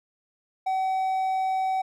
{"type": "tone", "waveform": "triangle", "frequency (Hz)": 759, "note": "F#5", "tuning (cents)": 44, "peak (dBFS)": -21, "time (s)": [0.66, 1.82], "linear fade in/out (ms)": 10, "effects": []}